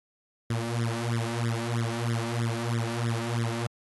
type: tone with flanger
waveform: sawtooth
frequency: 116.54 Hz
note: A#2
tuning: in tune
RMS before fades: -29 dBFS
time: 0.5-3.67 s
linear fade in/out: 5 ms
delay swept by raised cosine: 0.56 to 3.46 ms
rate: 3.1 Hz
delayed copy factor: +0.95
effects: AAC 32 kbps